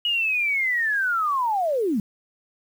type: linear sweep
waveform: sine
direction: down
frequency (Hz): 2910 to 188.6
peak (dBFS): -20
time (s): 0.05-2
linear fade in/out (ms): 2
effects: 8-bit